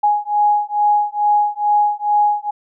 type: beating tone pair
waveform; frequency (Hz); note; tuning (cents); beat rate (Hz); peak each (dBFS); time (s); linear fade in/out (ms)
sine; 830.6 / 832.9; G#5 / G#5; 0 / +5; 2.3; -16 / -16; 0.03-2.51; 10
effects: none